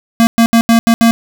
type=tone bursts at uneven times; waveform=square; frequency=230 Hz; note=A#3; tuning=23 cents flat; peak=-6 dBFS; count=6; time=0.2-0.27 / 0.38-0.46 / 0.53-0.61 / 0.69-0.79 / 0.87-0.94 / 1.01-1.11 s; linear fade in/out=0 ms; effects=none